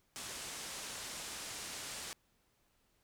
white low-pass noise, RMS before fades -45 dBFS, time 0.16-2.13 s, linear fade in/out 0 ms, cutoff 9300 Hz, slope 24 dB/octave, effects pink hiss -75 dBFS RMS until 3.03 s

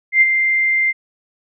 sine tone with ADSR envelope, 2093 Hz, C7, in tune, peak -6 dBFS, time 0.12-0.93 s, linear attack 92 ms, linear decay 35 ms, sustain -7 dB, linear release 31 ms, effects none

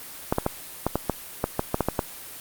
clicks, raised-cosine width 1 ms, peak -7 dBFS, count 12, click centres 0.325 / 0.384 / 0.464 / 0.866 / 0.956 / 1.097 / 1.441 / 1.594 / 1.744 / 1.807 / 1.886 / 1.992 s, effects white hiss -40 dBFS RMS until 2.4 s + Opus 32 kbps

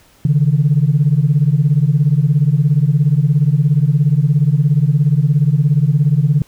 sine beating tone pair, 138.2 / 155.2 Hz, C#3 / D#3, -5 / -4 cents, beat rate 17 Hz, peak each -12 dBFS, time 0.25-6.42 s, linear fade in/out 2 ms, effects tanh soft clip ceiling -3 dBFS + pink hiss -50 dBFS RMS until 6.47 s

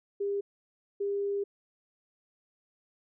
sine tone pair in turn, 401.7 / 401.7 Hz, G4 / G4, +42 / +42 cents, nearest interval unison, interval 0 cents, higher neither, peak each -28 dBFS, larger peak neither, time 0.2-0.41 / 1-1.44 s, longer second, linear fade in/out 10 ms, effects none

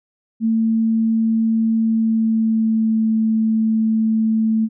sine tone with pitch glide, 224.2 to 221.1 Hz, A3 to A3, +33 to +9 cents, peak -14 dBFS, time 0.4-4.69 s, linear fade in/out 50 ms, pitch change -24 cents, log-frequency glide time 1.8-3.06 s, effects none

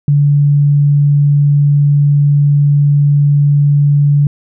sine tone, 144.3 Hz, D3, 30 cents flat, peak -6 dBFS, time 0.08-4.27 s, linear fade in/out 2 ms, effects none

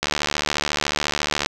click train, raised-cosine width 0.2 ms, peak -3 dBFS, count 107, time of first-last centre 0.03-1.46 s, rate 74.1 Hz, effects none

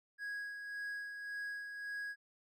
triangle tone with tremolo, 1655 Hz, G#6, 6 cents flat, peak -37 dBFS, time 0.18-2.16 s, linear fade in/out 50 ms, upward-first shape sine, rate 1.8 Hz, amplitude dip 45%, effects none

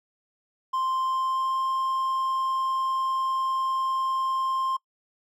triangle tone with pitch glide, 1046.5 to 1055 Hz, C6 to C6, 0 to +14 cents, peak -22 dBFS, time 0.73-4.77 s, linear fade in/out 10 ms, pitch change +14 cents, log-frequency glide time 1.02-1.64 s, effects noise-tail reverb RT60 0.1 s tail -23 dB re dry

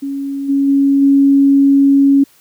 sine tone with level steps, 277.2 Hz, C#4, in tune, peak -18 / -10 / -8 / -6 dBFS, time 0.02-2.24 s, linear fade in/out 10 ms, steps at 0.48 / 0.67 / 1.01 s, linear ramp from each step 20 ms, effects white hiss -50 dBFS RMS until 2.4 s + high-pass 60 Hz 12 dB/octave

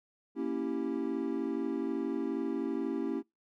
triangle chord, A# diminished seventh, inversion none, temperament equal, 233.1 / 277.2 / 329.6 / 392 Hz, A#3 / C#4 / E4 / G4, 0 / 0 / 0 / 0 cents, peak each -36 / -33 / -34 / -36 dBFS, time 0.35-3.23 s, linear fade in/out 50 ms, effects noise-tail reverb RT60 0.2 s tail -25 dB re dry

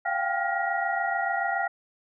sine tone cluster, 691 / 772 / 799 / 1409 / 1903 Hz, F5 / G5 / G5 / F6 / A#6, -19 / -27 / +33 / +15 / +35 cents, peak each -31 dBFS, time 0.05-1.68 s, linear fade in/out 10 ms, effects none

